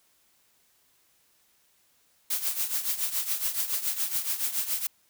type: noise with tremolo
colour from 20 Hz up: blue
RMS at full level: -26 dBFS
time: 2.3-4.87 s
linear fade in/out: 5 ms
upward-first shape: triangle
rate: 7.1 Hz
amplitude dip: 80%
effects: white hiss -66 dBFS RMS until 5.09 s